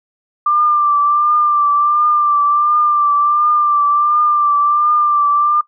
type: tone with vibrato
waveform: sine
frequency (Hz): 1185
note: D6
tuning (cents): +15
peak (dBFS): -10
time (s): 0.46-5.61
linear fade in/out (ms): 5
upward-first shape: triangle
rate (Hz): 1.4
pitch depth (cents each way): 38
effects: noise-tail reverb RT60 0.1 s tail -17 dB re dry